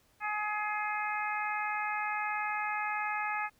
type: harmonic tone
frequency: 421.3 Hz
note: G#4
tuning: 25 cents sharp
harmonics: 2 / 3 / 4 / 5 / 6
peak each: -35 / -37 / -38 / -39 / -40 dBFS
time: 0.2-3.5 s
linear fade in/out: 50 ms
effects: pink hiss -68 dBFS RMS until 3.59 s